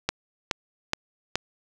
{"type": "click train", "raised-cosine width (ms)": 0.2, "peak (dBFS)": -6, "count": 4, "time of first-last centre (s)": [0.09, 1.356], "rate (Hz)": 2.37, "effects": []}